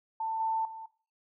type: tone with level steps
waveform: sine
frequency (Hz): 891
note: A5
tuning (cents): +22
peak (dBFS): -30 / -27 / -40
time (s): 0.2-0.86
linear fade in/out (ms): 5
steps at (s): 0.4 / 0.65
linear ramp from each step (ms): 2
effects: noise-tail reverb RT60 0.4 s tail -17 dB re dry